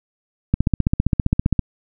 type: click train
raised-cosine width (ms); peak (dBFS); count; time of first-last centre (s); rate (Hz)
5; -3; 17; 0.54-1.593; 15.2
effects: none